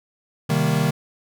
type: chord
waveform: square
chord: C minor seventh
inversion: none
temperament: equal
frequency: 130.81 / 155.56 / 196 / 233.1 Hz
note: C3 / Eb3 / G3 / Bb3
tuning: 0 / 0 / 0 / 0 cents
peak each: -25 / -21 / -27 / -27 dBFS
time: 0.49-0.91 s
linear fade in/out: 10 ms
effects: none